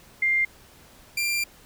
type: tone pair in turn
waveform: sine / sawtooth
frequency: 2100 / 2377 Hz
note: C7 / D7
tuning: +6 / +20 cents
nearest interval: major second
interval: 214 cents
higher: second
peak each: -19 / -20 dBFS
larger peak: first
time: 0.22-0.45 / 1.17-1.44 s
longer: second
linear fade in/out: 5 ms
effects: pink hiss -52 dBFS RMS until 1.65 s